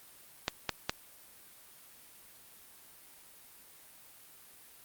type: clicks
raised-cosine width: 0.2 ms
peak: -11 dBFS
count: 3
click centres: 0.481 / 0.693 / 0.895 s
effects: white hiss -56 dBFS RMS until 4.84 s + Opus 32 kbps